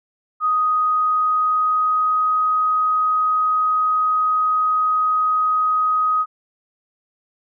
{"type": "tone with pitch glide", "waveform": "sine", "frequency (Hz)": [1248, 1256], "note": ["D#6", "D#6"], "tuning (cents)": [5, 16], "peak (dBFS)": -15, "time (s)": [0.4, 6.26], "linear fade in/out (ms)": 50, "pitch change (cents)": 11, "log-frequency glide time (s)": [0.76, 2.32], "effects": []}